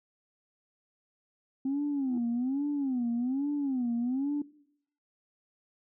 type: tone with vibrato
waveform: sine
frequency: 261.6 Hz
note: C4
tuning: in tune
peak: -26 dBFS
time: 1.65-4.42 s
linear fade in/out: 5 ms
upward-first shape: sine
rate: 1.2 Hz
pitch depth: 190 cents each way
type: tone with exponential growth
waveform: sine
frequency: 329.6 Hz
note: E4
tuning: in tune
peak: -34 dBFS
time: 1.95-2.18 s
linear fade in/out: 5 ms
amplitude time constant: 49 ms
effects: noise-tail reverb RT60 0.7 s tail -20 dB re dry + tanh soft clip ceiling -24 dBFS